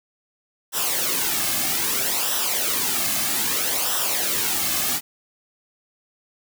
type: noise with flanger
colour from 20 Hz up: white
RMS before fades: -23 dBFS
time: 0.72-5.01 s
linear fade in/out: 50 ms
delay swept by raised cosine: 0.44 to 2.14 ms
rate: 0.62 Hz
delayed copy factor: -0.65
effects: none